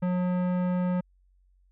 sine tone with tanh clipping, 180.4 Hz, F#3, 44 cents flat, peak -26 dBFS, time 0.02-1.01 s, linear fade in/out 10 ms, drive 16 dB, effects added 46 Hz sine -60 dBFS peak until 1.71 s

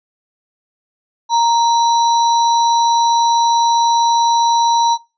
sine tone with sample-and-hold, 932.3 Hz, A#5, in tune, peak -10 dBFS, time 1.29-4.98 s, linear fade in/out 50 ms, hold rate 4900 Hz, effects noise-tail reverb RT60 0.3 s tail -22 dB re dry + resampled to 16000 Hz

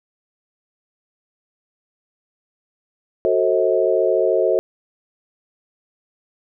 sine chord, F# diminished seventh, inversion none, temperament just, 370 / 444 / 532.8 / 639.4 Hz, F#4 / A4 / C5 / Eb5, 0 / +16 / +31 / +47 cents, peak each -20 dBFS, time 3.25-4.59 s, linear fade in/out 0 ms, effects none

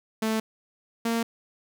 sawtooth tone pair in turn, 220.3 / 230.1 Hz, A3 / A#3, +2 / -22 cents, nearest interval minor second, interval 76 cents, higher second, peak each -20 dBFS, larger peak neither, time 0.22-0.4 / 1.05-1.23 s, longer neither, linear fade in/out 5 ms, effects none

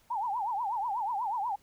sine tone with vibrato, 880 Hz, A5, in tune, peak -29 dBFS, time 0.1-1.56 s, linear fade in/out 10 ms, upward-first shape triangle, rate 8.2 Hz, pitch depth 250 cents each way, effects pink hiss -65 dBFS RMS until 1.62 s

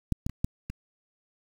clicks, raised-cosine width 5 ms, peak -12 / -15 / -25 / -13 / -23 dBFS, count 5, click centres 0.123 / 0.265 / 0.296 / 0.445 / 0.7 s, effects 7-bit

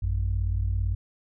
sine tone pair together, 54.58 / 92.4 Hz, A1 / F#2, -13 / -2 cents, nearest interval major sixth, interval 911 cents, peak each -25 dBFS, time 0.02-0.95 s, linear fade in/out 10 ms, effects tanh soft clip ceiling -17 dBFS

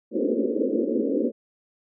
pink band-pass noise, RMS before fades -24 dBFS, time 0.11-1.32 s, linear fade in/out 50 ms, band 220 to 540 Hz, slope 96 dB/octave, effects none

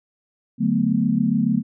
sine chord, B minor seventh, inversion first, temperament equal, 146.83 / 185 / 220 / 246.9 Hz, D3 / F#3 / A3 / B3, 0 / 0 / 0 / 0 cents, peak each -26 / -23 / -20 / -22 dBFS, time 0.58-1.63 s, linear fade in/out 50 ms, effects none

